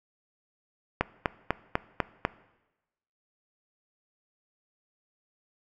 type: click train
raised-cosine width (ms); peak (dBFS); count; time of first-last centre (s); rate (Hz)
0.5; -8; 6; 1.01-2.251; 4.03
effects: noise-tail reverb RT60 1.0 s tail -19 dB re dry